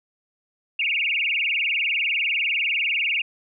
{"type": "tone with vibrato", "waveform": "sine", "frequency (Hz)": 2489, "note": "D#7", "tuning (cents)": 0, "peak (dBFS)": -20, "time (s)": [0.79, 3.22], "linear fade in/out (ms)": 5, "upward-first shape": "sine", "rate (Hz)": 20, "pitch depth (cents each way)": 230, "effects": []}